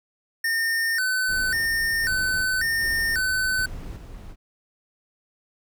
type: tone with vibrato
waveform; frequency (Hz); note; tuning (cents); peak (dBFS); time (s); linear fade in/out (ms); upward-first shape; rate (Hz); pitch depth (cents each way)
square; 1661.2; G#6; 0; -22; 0.44-3.66; 5; square; 0.92; 160
type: noise with tremolo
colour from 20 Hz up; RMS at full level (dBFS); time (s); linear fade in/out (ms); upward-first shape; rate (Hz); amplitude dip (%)
brown; -35; 1.27-4.36; 50; square; 1.3; 40
effects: none